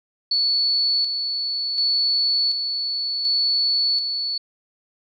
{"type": "tone with tremolo", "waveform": "sine", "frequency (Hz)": 4435, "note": "C#8", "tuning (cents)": 0, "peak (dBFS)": -17, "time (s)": [0.31, 4.38], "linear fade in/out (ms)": 5, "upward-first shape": "square", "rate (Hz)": 0.68, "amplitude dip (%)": 45, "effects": []}